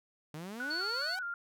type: exponential sweep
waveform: sawtooth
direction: up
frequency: 146.83 to 792 Hz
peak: -37 dBFS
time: 0.34-1.19 s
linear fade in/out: 2 ms
type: tone with vibrato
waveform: sine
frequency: 1437 Hz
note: F6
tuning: 49 cents sharp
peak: -35 dBFS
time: 0.6-1.34 s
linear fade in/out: 2 ms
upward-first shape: square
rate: 2.4 Hz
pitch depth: 49 cents each way
type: tone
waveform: sine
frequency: 4435 Hz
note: C#8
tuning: in tune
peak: -35 dBFS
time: 0.7-1.16 s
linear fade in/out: 10 ms
effects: none